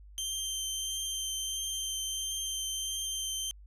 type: tone with vibrato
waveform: 20% pulse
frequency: 3136 Hz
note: G7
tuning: in tune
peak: -27 dBFS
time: 0.18-3.51 s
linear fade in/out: 0 ms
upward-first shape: triangle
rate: 1.5 Hz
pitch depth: 14 cents each way
effects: added 50 Hz sine -49 dBFS peak until 3.66 s